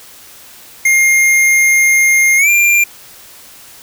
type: tone with pitch glide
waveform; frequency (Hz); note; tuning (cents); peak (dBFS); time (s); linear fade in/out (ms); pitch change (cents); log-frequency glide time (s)
square; 2124 to 2384; C7 to D7; +25 to +25; -8; 0.85-2.84; 5; +200; 2.37-2.49
effects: white hiss -38 dBFS RMS until 3.82 s